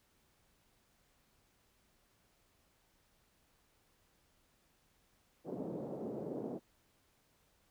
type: band-pass noise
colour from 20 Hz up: white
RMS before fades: -42 dBFS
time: 5.44-6.6 s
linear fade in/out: 50 ms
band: 150 to 520 Hz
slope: 24 dB/octave
effects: pink hiss -73 dBFS RMS until 7.7 s

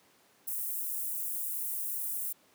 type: high-pass noise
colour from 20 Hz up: white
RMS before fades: -35 dBFS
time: 0.47-2.33 s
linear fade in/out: 10 ms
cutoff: 10000 Hz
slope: 24 dB/octave
effects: pink hiss -64 dBFS RMS until 2.54 s + high-pass 200 Hz 12 dB/octave

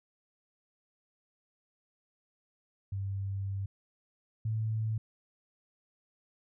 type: tone pair in turn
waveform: sine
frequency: 98 / 110 Hz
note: G2 / A2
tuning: 0 / 0 cents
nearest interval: major second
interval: 200 cents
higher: second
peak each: -32 / -29 dBFS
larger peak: second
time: 2.92-3.66 / 4.45-4.98 s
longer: first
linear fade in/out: 5 ms
effects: none

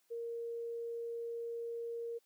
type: tone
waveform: sine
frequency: 466.2 Hz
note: A#4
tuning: in tune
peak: -38 dBFS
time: 0.1-2.19 s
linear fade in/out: 20 ms
effects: white hiss -75 dBFS RMS until 2.25 s + high-pass 200 Hz 12 dB/octave

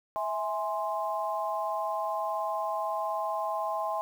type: chord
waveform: sine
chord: E augmented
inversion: none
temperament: equal with one note detuned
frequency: 652.1 / 830.6 / 1046.5 Hz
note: E5 / G#5 / B#5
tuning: -19 / 0 / 0 cents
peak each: -33 dBFS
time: 0.16-4.01 s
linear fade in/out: 0 ms
effects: 9-bit

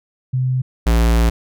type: tone pair in turn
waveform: sine / square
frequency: 128.6 / 57.28 Hz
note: C3 / A#1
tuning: -30 / -30 cents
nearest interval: octave + major second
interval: 1400 cents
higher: first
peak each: -15 / -12 dBFS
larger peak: second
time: 0.33-0.62 / 0.86-1.3 s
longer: second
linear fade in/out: 10 ms
effects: none

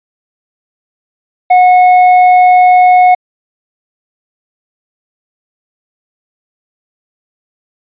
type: tone with hard clipping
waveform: sine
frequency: 729 Hz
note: F#5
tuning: 26 cents flat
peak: -4 dBFS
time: 1.5-3.15 s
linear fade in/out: 10 ms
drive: 5 dB
effects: resampled to 8000 Hz

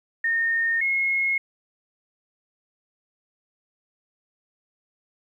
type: tone pair in turn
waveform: sine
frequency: 1833 / 2164 Hz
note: A#6 / C#7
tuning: -30 / -42 cents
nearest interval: minor third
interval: 288 cents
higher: second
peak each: -20 dBFS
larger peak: neither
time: 0.24-0.81 / 0.81-1.38 s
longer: neither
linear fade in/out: 5 ms
effects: 10-bit

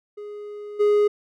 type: tone with level steps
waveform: triangle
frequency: 415.3 Hz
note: G#4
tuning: in tune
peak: -31 / -13 dBFS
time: 0.17-1.08 s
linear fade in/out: 10 ms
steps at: 0.79 s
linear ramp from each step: 20 ms
effects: none

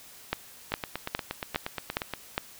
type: two click trains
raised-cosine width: 0.3 ms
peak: -15 / -10 dBFS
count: 13 / 6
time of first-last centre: 0.72-2.137 / 0.33-2.379 s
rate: 8.47 / 2.44 Hz
effects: white hiss -50 dBFS RMS until 2.59 s

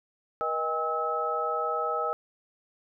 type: tone cluster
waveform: sine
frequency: 478.8 / 624 / 805 / 1294 Hz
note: A#4 / D#5 / G5 / E6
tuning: +46 / +5 / +46 / -32 cents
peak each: -33 / -33 / -34 / -29 dBFS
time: 0.41-2.13 s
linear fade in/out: 0 ms
effects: none

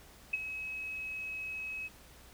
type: tone with ADSR envelope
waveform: sine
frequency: 2560 Hz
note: D#7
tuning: 49 cents sharp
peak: -26 dBFS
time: 0.33-1.89 s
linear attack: 8 ms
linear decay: 24 ms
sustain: -11 dB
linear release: 30 ms
effects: added 60 Hz sine -60 dBFS peak until 2.33 s + pink hiss -57 dBFS RMS until 2.33 s

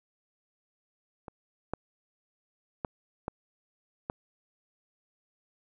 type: clicks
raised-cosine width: 1 ms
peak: -27 / -17 / -17 / -18 / -18 dBFS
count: 5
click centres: 1.282 / 1.736 / 2.848 / 3.281 / 4.099 s
effects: none

